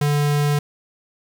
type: tone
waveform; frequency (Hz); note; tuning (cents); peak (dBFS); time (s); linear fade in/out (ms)
square; 146.1; D3; -9; -17; 0.01-0.59; 5
effects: 9-bit